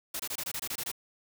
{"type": "noise bursts", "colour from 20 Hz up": "white", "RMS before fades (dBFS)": -35, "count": 10, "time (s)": [0.14, 0.916], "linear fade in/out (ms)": 5, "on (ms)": 56, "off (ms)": 24, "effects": []}